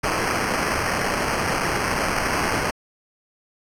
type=noise with sample-and-hold; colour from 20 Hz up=white; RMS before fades=-23 dBFS; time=0.03-2.71 s; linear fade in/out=10 ms; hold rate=3675 Hz; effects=low-pass 11000 Hz 12 dB/octave